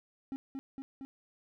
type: tone with echo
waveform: triangle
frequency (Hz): 269.3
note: C#4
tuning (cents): -50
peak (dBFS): -33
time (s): 0.32-0.36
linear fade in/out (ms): 0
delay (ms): 230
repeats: 3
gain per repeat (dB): -2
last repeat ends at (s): 1.05
effects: none